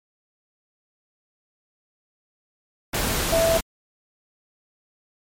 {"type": "tone in noise", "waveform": "sine", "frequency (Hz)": 659.3, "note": "E5", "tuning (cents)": 0, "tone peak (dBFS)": -17, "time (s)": [3.32, 3.58], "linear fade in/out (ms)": 10, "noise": "pink", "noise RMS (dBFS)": -24, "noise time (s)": [2.93, 3.61], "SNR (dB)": 4, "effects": ["MP3 64 kbps"]}